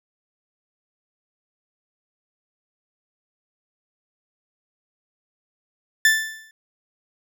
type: tone with exponential decay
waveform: 40% pulse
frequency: 1762 Hz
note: A6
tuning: 2 cents sharp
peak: -10 dBFS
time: 6.05-6.51 s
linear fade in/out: 2 ms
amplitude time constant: 100 ms
effects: none